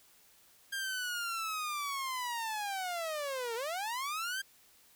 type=linear two-way sweep; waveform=sawtooth; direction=down then up; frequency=1610 to 446.9 to 1610 Hz; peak=-31 dBFS; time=0.72-4.42 s; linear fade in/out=10 ms; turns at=3.55 s; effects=white hiss -63 dBFS RMS until 4.95 s